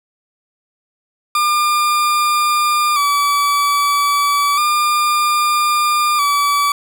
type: tone with vibrato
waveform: 40% pulse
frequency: 1174.7 Hz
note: D6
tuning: in tune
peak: -12 dBFS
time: 1.35-6.72 s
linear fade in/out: 2 ms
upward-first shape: square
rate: 0.31 Hz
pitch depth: 40 cents each way
effects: none